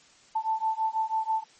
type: beating tone pair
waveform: sine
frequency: 880 / 886.1 Hz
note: A5 / A5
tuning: 0 / +12 cents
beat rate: 6.1 Hz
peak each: -28 dBFS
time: 0.35-1.44 s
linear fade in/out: 10 ms
effects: white hiss -57 dBFS RMS until 1.59 s + MP3 32 kbps